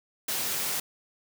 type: high-pass noise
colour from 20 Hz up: white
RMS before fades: -30 dBFS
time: 0.28-0.8 s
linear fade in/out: 5 ms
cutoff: 100 Hz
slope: 24 dB/octave
effects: none